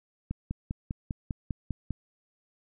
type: click train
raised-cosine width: 5 ms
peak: -19 dBFS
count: 9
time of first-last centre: 0.31-1.907 s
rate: 5.01 Hz
effects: none